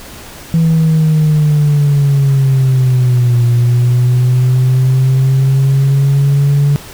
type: linear two-way sweep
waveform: sine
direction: down then up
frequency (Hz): 164.81 to 119.4 to 143.6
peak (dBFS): -5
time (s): 0.54-6.76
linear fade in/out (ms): 0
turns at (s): 3.44
effects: tanh soft clip ceiling -5 dBFS + pink hiss -32 dBFS RMS until 6.93 s